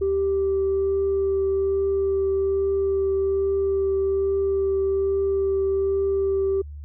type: tone with vibrato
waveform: sine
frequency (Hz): 390.4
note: G4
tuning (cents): -7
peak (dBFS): -18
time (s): 0.01-6.62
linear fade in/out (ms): 10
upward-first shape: triangle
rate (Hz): 1.2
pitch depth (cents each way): 9
effects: tanh soft clip ceiling -16 dBFS + added 73 Hz sine -34 dBFS peak until 6.84 s